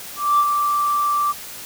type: tone with ADSR envelope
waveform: sine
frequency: 1170 Hz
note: D6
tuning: 7 cents flat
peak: -10 dBFS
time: 0.16-1.33 s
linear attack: 230 ms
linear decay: 50 ms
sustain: -6 dB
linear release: 24 ms
effects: tanh soft clip ceiling -9 dBFS + white hiss -35 dBFS RMS until 1.65 s